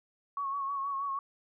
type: tone with vibrato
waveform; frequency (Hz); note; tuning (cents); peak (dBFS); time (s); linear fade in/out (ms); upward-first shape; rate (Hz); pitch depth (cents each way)
sine; 1108.7; C#6; 0; -31; 0.37-1.19; 2; sine; 6.3; 40
effects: none